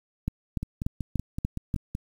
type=two click trains; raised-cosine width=5 ms; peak=-14 / -18 dBFS; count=6 / 8; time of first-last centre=0.28-1.742 / 0.63-1.951 s; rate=3.42 / 5.3 Hz; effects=8-bit